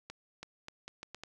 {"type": "accelerating click train", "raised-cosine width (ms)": 0.2, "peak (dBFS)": -26, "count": 7, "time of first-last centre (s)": [0.1, 1.236], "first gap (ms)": 330, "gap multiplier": 0.77, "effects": []}